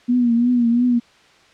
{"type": "tone with vibrato", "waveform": "sine", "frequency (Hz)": 240, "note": "B3", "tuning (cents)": -49, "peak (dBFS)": -13, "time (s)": [0.08, 1], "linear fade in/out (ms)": 20, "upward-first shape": "triangle", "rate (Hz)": 2.9, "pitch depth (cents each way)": 72, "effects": ["white hiss -51 dBFS RMS until 1.53 s", "low-pass 4000 Hz 12 dB/octave"]}